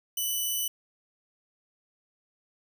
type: tone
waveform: 5% pulse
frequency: 2981 Hz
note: F#7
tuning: 12 cents sharp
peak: -19 dBFS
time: 0.17-0.68 s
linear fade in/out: 5 ms
effects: none